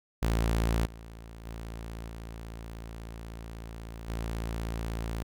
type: tone with level steps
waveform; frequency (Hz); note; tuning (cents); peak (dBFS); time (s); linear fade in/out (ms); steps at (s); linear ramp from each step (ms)
sawtooth; 56.3; A1; +40; -21 / -40 / -34 / -36 / -28; 0.22-5.23; 10; 0.85 / 1.45 / 2.08 / 4.08; 10
effects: none